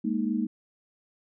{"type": "chord", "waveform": "sine", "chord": "Ab suspended second", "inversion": "none", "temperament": "equal", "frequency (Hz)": [207.7, 233.1, 311.1], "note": ["Ab3", "Bb3", "Eb4"], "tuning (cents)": [0, 0, 0], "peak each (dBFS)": [-29, -28, -31], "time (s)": [0.04, 0.47], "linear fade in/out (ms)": 10, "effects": []}